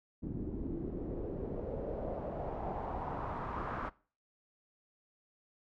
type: noise with low-pass filter sweep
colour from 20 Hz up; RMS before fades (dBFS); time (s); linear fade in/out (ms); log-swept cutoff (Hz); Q
pink; -39; 0.22-3.9; 20; 270 to 1300; 2.9
effects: noise-tail reverb RT60 0.4 s tail -21 dB re dry